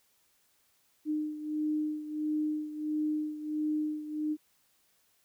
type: beating tone pair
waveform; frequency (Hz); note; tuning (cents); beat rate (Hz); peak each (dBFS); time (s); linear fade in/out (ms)
sine; 304.3 / 305.8; D#4 / D#4; -38 / -30; 1.5; -31 / -36; 1.05-4.37; 50
effects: white hiss -70 dBFS RMS until 5.24 s